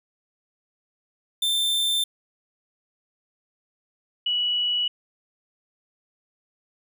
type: tone pair in turn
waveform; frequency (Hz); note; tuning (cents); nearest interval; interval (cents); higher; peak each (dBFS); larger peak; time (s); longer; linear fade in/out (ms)
45% pulse / sine; 3564 / 2938; A7 / F#7; +22 / -13; minor third; 335; first; -21; neither; 1.42-2.04 / 4.26-4.88; neither; 5
effects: none